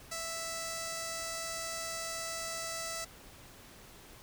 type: tone with notch filter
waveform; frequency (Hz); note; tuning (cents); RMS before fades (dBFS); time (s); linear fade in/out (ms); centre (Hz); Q
5% pulse; 659.3; E5; 0; -39; 0.11-3.05; 10; 3100; 1.6
effects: pink hiss -54 dBFS RMS until 4.22 s